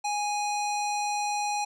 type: tone with low-pass filter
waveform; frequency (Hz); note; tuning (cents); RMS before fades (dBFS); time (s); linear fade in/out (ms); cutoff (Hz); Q
square; 828; G#5; -5; -29; 0.04-1.65; 10; 7100; 2.2
effects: none